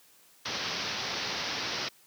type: low-pass noise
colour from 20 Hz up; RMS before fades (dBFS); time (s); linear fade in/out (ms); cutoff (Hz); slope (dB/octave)
white; -34; 0.45-1.89; 10; 5800; 96
effects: white hiss -60 dBFS RMS until 2.06 s + high-pass 100 Hz 12 dB/octave